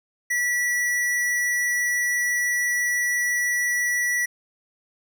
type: tone with hard clipping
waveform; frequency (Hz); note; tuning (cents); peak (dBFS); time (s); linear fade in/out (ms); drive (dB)
sine; 1949; B6; -23; -22; 0.3-4.26; 10; 16
effects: none